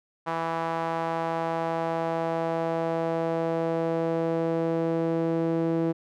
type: tone with band-pass filter sweep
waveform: sawtooth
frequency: 164.81 Hz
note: E3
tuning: in tune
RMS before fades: -27 dBFS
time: 0.26-5.93 s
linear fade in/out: 20 ms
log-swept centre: 970 to 380 Hz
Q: 1.9
effects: none